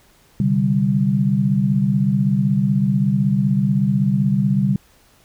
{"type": "chord", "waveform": "sine", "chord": "C suspended second", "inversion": "none", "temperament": "equal", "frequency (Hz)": [130.81, 146.83, 196], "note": ["C3", "D3", "G3"], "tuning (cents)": [0, 0, 0], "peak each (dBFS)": [-20, -20, -17], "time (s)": [0.4, 4.76], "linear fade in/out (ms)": 2, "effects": ["pink hiss -54 dBFS RMS until 5.24 s"]}